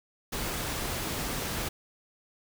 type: noise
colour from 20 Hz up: pink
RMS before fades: -33 dBFS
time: 0.32-1.69 s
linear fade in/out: 10 ms
effects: none